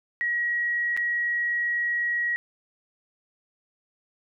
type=tone with dropouts; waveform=sine; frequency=1906 Hz; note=A#6; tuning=38 cents sharp; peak=-23 dBFS; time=0.21-2.36 s; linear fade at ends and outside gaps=0 ms; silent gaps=0.966-0.974 s; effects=none

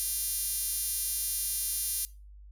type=tone with high-pass filter; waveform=5% pulse; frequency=401 Hz; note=G4; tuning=39 cents sharp; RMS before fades=-32 dBFS; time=0-2.05 s; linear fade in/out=0 ms; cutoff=8700 Hz; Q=3.2; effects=noise-tail reverb RT60 0.3 s tail -20 dB re dry + added 50 Hz sine -47 dBFS peak until 2.51 s

